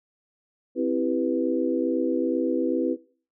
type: chord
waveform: sine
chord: C major seventh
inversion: none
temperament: equal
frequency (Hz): 261.6 / 329.6 / 392 / 493.9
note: C4 / E4 / G4 / B4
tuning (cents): 0 / 0 / 0 / 0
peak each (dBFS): -26 / -26 / -31 / -27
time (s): 0.75-2.97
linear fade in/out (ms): 50
effects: noise-tail reverb RT60 0.4 s tail -19 dB re dry